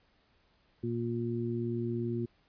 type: harmonic tone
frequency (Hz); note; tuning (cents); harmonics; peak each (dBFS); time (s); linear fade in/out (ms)
117.7; A#2; +17; 1 / 2 / 3; -35 / -35 / -35; 0.83-2.26; 10
effects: pink hiss -69 dBFS RMS until 2.48 s + resampled to 11025 Hz